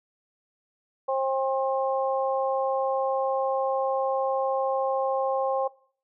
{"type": "harmonic tone", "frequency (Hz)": 266.7, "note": "C4", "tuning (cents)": 33, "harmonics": [2, 3, 4], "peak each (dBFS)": [-25, -29, -31], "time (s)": [1.08, 5.68], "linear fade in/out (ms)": 10, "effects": ["noise-tail reverb RT60 0.5 s tail -21 dB re dry"]}